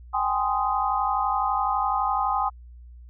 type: chord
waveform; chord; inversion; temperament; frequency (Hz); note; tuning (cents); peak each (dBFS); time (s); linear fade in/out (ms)
sine; Ab major seventh; third; just; 778.7 / 830.6 / 1038.3 / 1245.9; G5 / Ab5 / C6 / Eb6; -12 / 0 / -14 / +2; -27; 0.13-2.5; 20
effects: added 60 Hz sine -42 dBFS peak until 3.09 s